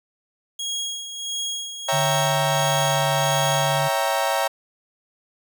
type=tone with tremolo; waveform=25% pulse; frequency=3295 Hz; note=G#7; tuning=14 cents flat; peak=-21 dBFS; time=0.59-3.79 s; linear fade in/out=5 ms; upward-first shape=sine; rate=1.5 Hz; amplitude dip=60%
type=chord; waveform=35% pulse; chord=C# diminished seventh; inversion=none; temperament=equal; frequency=554.4 / 659.3 / 784 / 932.3 Hz; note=C#5 / E5 / G5 / Bb5; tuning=0 / 0 / 0 / 0 cents; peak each=-24 dBFS; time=1.88-4.48 s; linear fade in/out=10 ms
type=tone with pitch glide; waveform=sine; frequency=146.83 to 144.22 Hz; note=D3 to D3; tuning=0 to -31 cents; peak=-25 dBFS; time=1.92-3.89 s; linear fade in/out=20 ms; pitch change=-31 cents; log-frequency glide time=2.4-2.98 s
effects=none